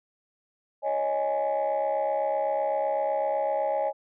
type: chord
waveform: sine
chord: C# suspended second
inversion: none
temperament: equal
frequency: 554.4 / 622.3 / 830.6 Hz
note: C#5 / D#5 / G#5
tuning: 0 / 0 / 0 cents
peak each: -27 dBFS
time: 0.82-3.93 s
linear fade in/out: 50 ms
effects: tanh soft clip ceiling -19 dBFS